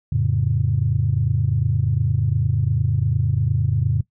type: chord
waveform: sine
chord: F augmented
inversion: none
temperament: equal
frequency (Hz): 87.31 / 110 / 138.59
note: F2 / A2 / C#3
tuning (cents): 0 / 0 / 0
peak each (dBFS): -23 / -20 / -20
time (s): 0.12-4.01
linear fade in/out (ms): 5
effects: noise-tail reverb RT60 0.1 s tail -19 dB re dry + tanh soft clip ceiling -7 dBFS